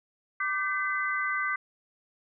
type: tone cluster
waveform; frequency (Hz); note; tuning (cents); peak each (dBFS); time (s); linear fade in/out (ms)
sine; 1180 / 1541 / 2021; D6 / G6 / B6; +8 / -30 / +39; -31; 0.4-1.56; 5
effects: none